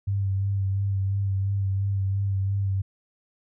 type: tone with vibrato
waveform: sine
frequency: 98 Hz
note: G2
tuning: in tune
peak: -22 dBFS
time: 0.07-2.82 s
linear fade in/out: 10 ms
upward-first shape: sine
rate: 2.9 Hz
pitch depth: 27 cents each way
effects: none